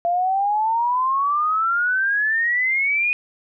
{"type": "exponential sweep", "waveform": "sine", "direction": "up", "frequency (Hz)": [683, 2489], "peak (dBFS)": -17, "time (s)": [0.05, 3.13], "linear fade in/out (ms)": 0, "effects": []}